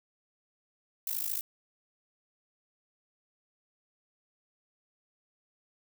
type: noise with amplitude modulation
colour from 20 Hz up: violet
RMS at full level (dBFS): -30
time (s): 1.07-1.41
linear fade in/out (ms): 2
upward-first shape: sine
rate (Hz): 53.5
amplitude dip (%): 85
effects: none

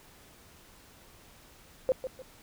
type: tone with echo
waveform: sine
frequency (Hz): 518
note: C5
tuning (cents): -17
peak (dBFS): -21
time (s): 1.89-1.92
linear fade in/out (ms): 0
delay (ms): 150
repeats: 2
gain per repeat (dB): -10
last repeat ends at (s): 2.22
effects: pink hiss -56 dBFS RMS until 2.42 s

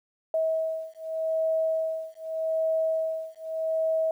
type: beating tone pair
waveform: sine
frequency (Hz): 642 / 642.83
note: E5 / E5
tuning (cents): -46 / -44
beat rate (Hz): 0.83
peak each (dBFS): -28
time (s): 0.34-4.11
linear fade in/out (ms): 2
effects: 10-bit

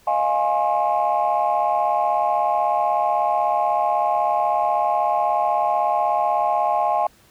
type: chord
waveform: sine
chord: F minor seventh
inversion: third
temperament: equal with one note detuned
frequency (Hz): 622.3 / 698.5 / 830.6 / 1070.3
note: Eb5 / F5 / Ab5 / C6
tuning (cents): 0 / 0 / 0 / +39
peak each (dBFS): -24 / -21 / -20 / -24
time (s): 0.07-7.07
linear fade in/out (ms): 5
effects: tanh soft clip ceiling -10 dBFS + pink hiss -54 dBFS RMS until 7.3 s

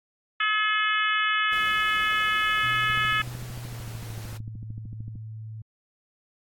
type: harmonic tone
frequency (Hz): 427.5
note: A4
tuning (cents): -50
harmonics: 3 / 4 / 5 / 6 / 7 / 8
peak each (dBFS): -26 / -26 / -30 / -31 / -31 / -36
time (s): 0.4-3.22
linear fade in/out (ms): 5
type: noise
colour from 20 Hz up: pink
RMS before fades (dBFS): -44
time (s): 1.52-4.38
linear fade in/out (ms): 10
type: tone with pitch glide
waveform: sine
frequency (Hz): 122.5 to 109.77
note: B2 to A2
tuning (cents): -14 to -4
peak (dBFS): -35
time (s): 2.63-5.62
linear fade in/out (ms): 5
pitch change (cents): -190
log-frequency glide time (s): 3.52-4.18
type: click train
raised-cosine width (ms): 5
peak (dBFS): -27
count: 31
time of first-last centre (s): 2.9-5.156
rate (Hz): 13.3
effects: AAC 64 kbps

